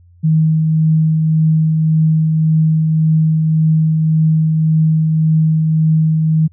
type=tone with tremolo; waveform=sine; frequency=158.1 Hz; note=D#3; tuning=28 cents sharp; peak=-8 dBFS; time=0.23-6.48 s; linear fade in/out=20 ms; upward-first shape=triangle; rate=1.8 Hz; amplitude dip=30%; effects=added 87 Hz sine -43 dBFS peak until 6.52 s